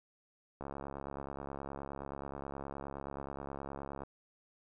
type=click train; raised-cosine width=1 ms; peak=-28 dBFS; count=239; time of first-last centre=0.61-4.034 s; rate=69.5 Hz; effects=none